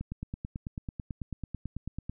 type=click train; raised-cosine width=5 ms; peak=-23 dBFS; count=20; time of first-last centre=0.01-2.096 s; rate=9.11 Hz; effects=none